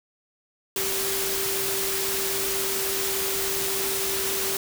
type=tone in noise; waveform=sine; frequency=389.1 Hz; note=G4; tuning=13 cents flat; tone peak=-31 dBFS; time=0.76-4.57 s; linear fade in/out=2 ms; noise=white; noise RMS=-27 dBFS; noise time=0.76-4.57 s; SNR=-7 dB; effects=none